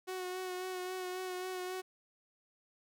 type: tone with vibrato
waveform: sawtooth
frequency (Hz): 368.1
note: F#4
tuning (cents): -9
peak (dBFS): -34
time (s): 0.07-1.82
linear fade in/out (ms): 20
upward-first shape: sine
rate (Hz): 3.7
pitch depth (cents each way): 23
effects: none